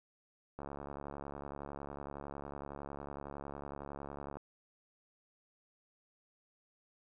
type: click train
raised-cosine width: 1 ms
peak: -30 dBFS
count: 269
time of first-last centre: 0.59-4.37 s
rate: 70.9 Hz
effects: none